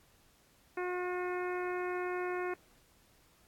harmonic tone, 360.3 Hz, F#4, 46 cents flat, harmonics 1 / 2 / 3 / 4 / 5 / 6 / 7, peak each -35 / -42 / -43 / -44 / -46 / -48 / -51 dBFS, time 0.77-2.54 s, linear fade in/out 5 ms, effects pink hiss -66 dBFS RMS until 3.47 s + AAC 64 kbps

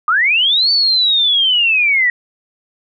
sine linear two-way sweep, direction up then down, 1174.7 to 4551 to 1896 Hz, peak -10 dBFS, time 0.08-2.1 s, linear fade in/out 2 ms, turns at 0.71 s, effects none

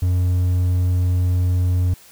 triangle tone, 90 Hz, F#2, 47 cents flat, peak -13 dBFS, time 0.02-1.94 s, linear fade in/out 5 ms, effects white hiss -47 dBFS RMS until 2.11 s

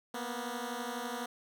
10% pulse beating tone pair, 235.7 / 247.7 Hz, A#3 / B3, +19 / +5 cents, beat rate 12 Hz, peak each -31 dBFS, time 0.14-1.26 s, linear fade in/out 5 ms, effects none

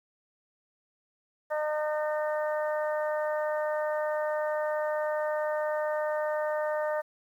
harmonic tone, 304.1 Hz, D#4, 40 cents flat, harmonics 2 / 3 / 4 / 5 / 6, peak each -28 / -36 / -39 / -42 / -40 dBFS, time 1.5-7.02 s, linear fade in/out 20 ms, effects 10-bit

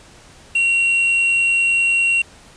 triangle tone with quantisation, 2745 Hz, F7, 31 cents flat, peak -12 dBFS, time 0.55-2.22 s, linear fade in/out 5 ms, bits 6, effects pink hiss -45 dBFS RMS until 2.56 s + resampled to 22050 Hz

